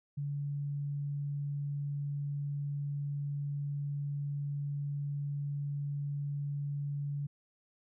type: tone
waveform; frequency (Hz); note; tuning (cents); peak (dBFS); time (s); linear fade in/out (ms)
sine; 143.2; D3; -43; -33; 0.17-7.27; 10
effects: none

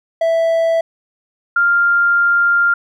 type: tone pair in turn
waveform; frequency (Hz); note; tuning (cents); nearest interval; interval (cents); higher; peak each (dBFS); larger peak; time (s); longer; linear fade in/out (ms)
triangle / sine; 659.3 / 1397; E5 / F6; 0 / 0; octave + minor second; 1300; second; -10; neither; 0.21-0.81 / 1.56-2.74; second; 5
effects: none

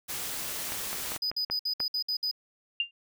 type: noise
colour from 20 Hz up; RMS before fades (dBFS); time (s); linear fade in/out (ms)
white; -35; 0.08-1.18; 20
type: clicks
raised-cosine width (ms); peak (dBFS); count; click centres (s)
0.5; -21; 7; 0.721 / 0.93 / 1.119 / 1.163 / 1.315 / 1.5 / 1.803
type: tone bursts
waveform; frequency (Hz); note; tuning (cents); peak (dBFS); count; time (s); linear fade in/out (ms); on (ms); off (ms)
triangle; 4978; D#8; 0; -26; 8; 1.22-2.313; 5; 85; 59
type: tone with exponential decay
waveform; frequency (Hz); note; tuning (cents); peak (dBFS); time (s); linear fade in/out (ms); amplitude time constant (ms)
sine; 2794; F7; 0; -21; 2.8-2.91; 2; 23
effects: none

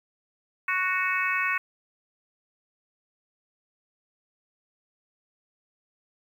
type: harmonic tone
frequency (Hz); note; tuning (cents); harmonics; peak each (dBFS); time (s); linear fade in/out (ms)
370; F#4; 0; 3 / 4 / 5 / 6 / 7; -30 / -30 / -30 / -30 / -30; 0.68-1.58; 5
effects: 9-bit

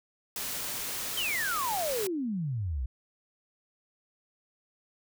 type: noise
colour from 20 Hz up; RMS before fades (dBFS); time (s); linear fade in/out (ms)
white; -35; 0.36-2.07; 2
type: exponential sweep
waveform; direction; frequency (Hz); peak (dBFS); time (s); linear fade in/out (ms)
sine; down; 3200 to 57.9; -29; 1.17-2.86; 5
effects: none

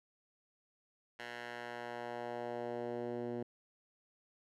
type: tone with band-pass filter sweep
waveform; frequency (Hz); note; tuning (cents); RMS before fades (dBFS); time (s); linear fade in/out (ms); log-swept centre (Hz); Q
10% pulse; 120; B2; -49; -42; 1.19-3.43; 5; 2000 to 300; 1.1
effects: none

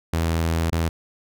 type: tone with dropouts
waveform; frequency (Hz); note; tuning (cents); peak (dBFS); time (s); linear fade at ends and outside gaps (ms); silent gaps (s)
sawtooth; 82.3; E2; -2; -16; 0.13-0.89; 5; 0.703-0.723
effects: none

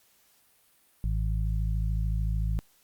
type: harmonic tone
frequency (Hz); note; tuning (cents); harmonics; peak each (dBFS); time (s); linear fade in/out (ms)
53.6; A1; -45; 1 / 2 / 3; -26 / -32 / -36; 1.04-2.59; 0
effects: white hiss -64 dBFS RMS until 2.83 s + Opus 48 kbps

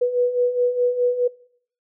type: beating tone pair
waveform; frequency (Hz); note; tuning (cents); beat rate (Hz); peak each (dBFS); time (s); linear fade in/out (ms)
sine; 487.7 / 492.5; B4 / B4; -22 / -5; 4.8; -24 / -18; 0.01-1.28; 10
effects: noise-tail reverb RT60 0.6 s tail -22 dB re dry

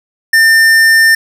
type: tone with hard clipping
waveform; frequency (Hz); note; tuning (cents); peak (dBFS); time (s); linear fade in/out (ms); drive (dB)
sine; 1800; A6; +39; -6; 0.33-1.15; 5; 14
effects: none

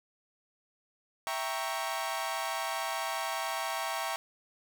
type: chord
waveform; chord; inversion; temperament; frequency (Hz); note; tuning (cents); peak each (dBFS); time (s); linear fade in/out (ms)
sawtooth; E diminished seventh; none; equal; 659.3 / 784 / 932.3 / 1108.7; E5 / G5 / Bb5 / Db6; 0 / 0 / 0 / 0; -34; 1.27-4.16; 0
effects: none

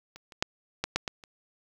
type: clicks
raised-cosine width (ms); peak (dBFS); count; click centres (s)
0.2; -29 / -30 / -7 / -11 / -8 / -14 / -30; 7; 0.16 / 0.322 / 0.425 / 0.84 / 0.96 / 1.078 / 1.238
effects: 8-bit

